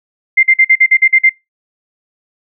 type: tone bursts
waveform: sine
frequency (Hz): 2093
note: C7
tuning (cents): 0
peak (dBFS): -4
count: 9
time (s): 0.37-1.296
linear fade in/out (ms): 10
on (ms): 62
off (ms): 46
effects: noise-tail reverb RT60 0.2 s tail -22 dB re dry